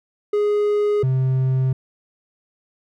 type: tone pair in turn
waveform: triangle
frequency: 415.3 / 130.81 Hz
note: G#4 / C3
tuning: 0 / 0 cents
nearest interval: octave + minor sixth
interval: 2000 cents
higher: first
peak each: -14 dBFS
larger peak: neither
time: 0.33-1.03 / 1.03-1.73 s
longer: neither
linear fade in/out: 5 ms
effects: none